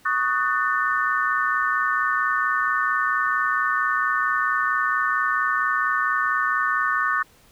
sine chord, D# half-diminished seventh, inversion third, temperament just, 1120.1 / 1244.5 / 1493.4 / 1792.1 Hz, C#6 / D#6 / F#6 / A6, +18 / 0 / +16 / +31 cents, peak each -25 dBFS, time 0.05-7.23 s, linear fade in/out 10 ms, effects pink hiss -55 dBFS RMS until 7.51 s

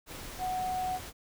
sine tone in noise, 740 Hz, F#5, in tune, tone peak -30 dBFS, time 0.38-1 s, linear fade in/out 50 ms, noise pink, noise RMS -43 dBFS, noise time 0.06-1.13 s, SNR +10 dB, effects none

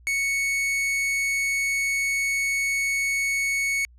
45% pulse tone, 2217 Hz, C#7, in tune, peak -22 dBFS, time 0.07-3.85 s, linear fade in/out 0 ms, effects added 60 Hz sine -49 dBFS peak until 3.98 s + low-pass 11000 Hz 12 dB/octave

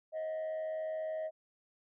sine tone with frequency modulation, 631 Hz, D#5, 24 cents sharp, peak -32 dBFS, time 0.12-1.31 s, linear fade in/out 50 ms, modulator 94.9 Hz, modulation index 0.28, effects tanh soft clip ceiling -34 dBFS

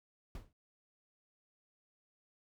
brown noise with exponential decay, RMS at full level -40 dBFS, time 0.35-0.53 s, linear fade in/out 2 ms, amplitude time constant 39 ms, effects none

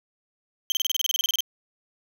35% pulse tone bursts, 3136 Hz, G7, in tune, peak -19 dBFS, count 15, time 0.7-1.406 s, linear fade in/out 0 ms, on 20 ms, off 29 ms, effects none

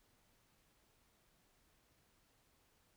silence, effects pink hiss -74 dBFS RMS until 2.96 s

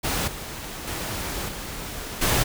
pink noise with level steps, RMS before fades -25 / -35 / -30 / -34 / -21 dBFS, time 0.03-2.44 s, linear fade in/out 20 ms, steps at 0.27 / 0.87 / 1.48 / 2.21 s, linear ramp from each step 10 ms, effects none

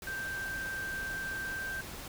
sine tone in noise, 1568 Hz, G6, in tune, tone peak -35 dBFS, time 0.07-1.81 s, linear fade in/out 2 ms, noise pink, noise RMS -44 dBFS, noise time 0.02-2.08 s, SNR +6 dB, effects none

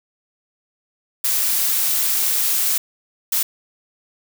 blue noise bursts at uneven times, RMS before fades -19 dBFS, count 2, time 1.24-2.78 / 3.32-3.43 s, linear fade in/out 5 ms, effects none

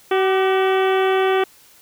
harmonic tone with a mistuned harmonic, 379.9 Hz, F#4, 46 cents sharp, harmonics 1 / 2 / 3 / 4 / 5 / 6 / 7 / 8 / 9, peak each -16 / -22 / -26 / -28 / -30 / -32 / -33 / -34 / -35 dBFS, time 0.11-1.44 s, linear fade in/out 5 ms, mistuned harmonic 3, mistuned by +57 cents, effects white hiss -50 dBFS RMS until 1.81 s

